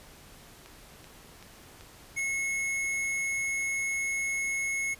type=click train; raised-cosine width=0.2 ms; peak=-31 dBFS; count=5; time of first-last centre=0.66-2.193 s; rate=2.61 Hz
type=tone; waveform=square; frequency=2180 Hz; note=C#7; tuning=29 cents flat; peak=-29 dBFS; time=2.16-4.95 s; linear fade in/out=20 ms
effects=pink hiss -52 dBFS RMS until 4.99 s + resampled to 32000 Hz